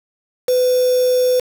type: tone with quantisation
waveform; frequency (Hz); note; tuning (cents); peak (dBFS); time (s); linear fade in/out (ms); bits
sine; 502; B4; +28; -12; 0.48-1.4; 5; 4
effects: none